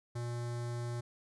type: tone with notch filter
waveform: square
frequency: 119.6 Hz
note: A#2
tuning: 45 cents sharp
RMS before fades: -38 dBFS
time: 0.15-1.01 s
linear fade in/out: 10 ms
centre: 2700 Hz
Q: 1.6
effects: resampled to 24000 Hz